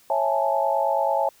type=chord; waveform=sine; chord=A major seventh; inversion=first; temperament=equal with one note detuned; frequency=549.6 / 659.3 / 830.6 / 880 Hz; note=C#5 / E5 / G#5 / A5; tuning=-15 / 0 / 0 / 0 cents; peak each=-25 dBFS; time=0.1-1.29 s; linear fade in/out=2 ms; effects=white hiss -56 dBFS RMS until 1.4 s